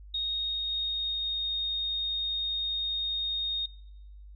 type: tone with pitch glide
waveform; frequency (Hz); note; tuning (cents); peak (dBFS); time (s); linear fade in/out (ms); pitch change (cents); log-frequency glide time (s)
sine; 3729 to 3705; A#7 to A#7; 0 to -11; -28; 0.14-3.66; 5; -11; 0.32-1.53
effects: noise-tail reverb RT60 1.0 s tail -22 dB re dry + added 50 Hz sine -45 dBFS peak until 4.35 s